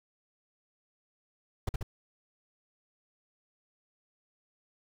brown noise bursts, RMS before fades -30 dBFS, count 3, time 1.67-1.829 s, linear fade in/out 5 ms, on 21 ms, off 48 ms, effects none

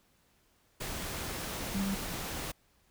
sine tone in noise, 196 Hz, G3, in tune, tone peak -30 dBFS, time 1.74-1.95 s, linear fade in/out 10 ms, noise pink, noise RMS -38 dBFS, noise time 0.8-2.52 s, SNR +5 dB, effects pink hiss -69 dBFS RMS until 2.9 s

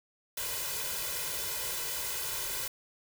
white noise with comb filter, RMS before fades -35 dBFS, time 0.37-2.68 s, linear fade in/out 5 ms, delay 2 ms, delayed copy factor +0.85, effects none

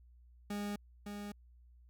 40% pulse tone with echo, 205 Hz, G#3, 22 cents flat, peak -36 dBFS, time 0.5-0.76 s, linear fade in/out 5 ms, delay 560 ms, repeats 1, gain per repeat -5 dB, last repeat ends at 1.32 s, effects added 60 Hz sine -58 dBFS peak until 1.89 s

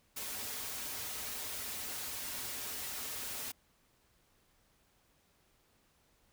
white noise with comb filter, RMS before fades -41 dBFS, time 0.16-3.52 s, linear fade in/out 10 ms, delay 5.9 ms, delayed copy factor -0.6, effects pink hiss -71 dBFS RMS until 6.32 s

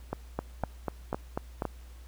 two click trains, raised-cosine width 1 ms, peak -16 / -17 dBFS, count 6 / 4, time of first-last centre 0.39-1.622 / 0.13-1.653 s, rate 4.06 / 1.97 Hz, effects added 60 Hz sine -45 dBFS peak until 2.07 s + pink hiss -59 dBFS RMS until 2.07 s

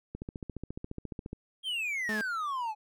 click train, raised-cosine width 3 ms, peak -25 dBFS, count 18, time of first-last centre 0.15-1.331 s, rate 14.4 Hz
triangle exponential sweep, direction down, 3264 to 830.6 Hz, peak -29 dBFS, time 1.63-2.75 s, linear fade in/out 50 ms
sawtooth tone, 214.5 Hz, A3, 44 cents flat, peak -29 dBFS, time 2.09-2.21 s, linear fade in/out 0 ms
effects none

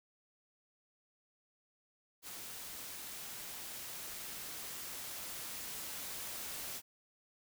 white noise with level ramp, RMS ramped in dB -47 to -43 dBFS, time 2.22-6.82 s, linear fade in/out 50 ms, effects none

